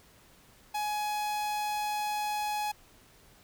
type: tone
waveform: 45% pulse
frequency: 840 Hz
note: G#5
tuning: 19 cents sharp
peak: -30 dBFS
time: 0.74-2.72 s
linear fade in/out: 10 ms
effects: pink hiss -59 dBFS RMS until 3.43 s